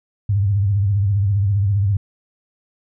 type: tone with vibrato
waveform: sine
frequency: 100 Hz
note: G2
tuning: 35 cents sharp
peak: -14 dBFS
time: 0.29-1.97 s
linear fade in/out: 5 ms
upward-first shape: triangle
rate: 15 Hz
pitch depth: 120 cents each way
effects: none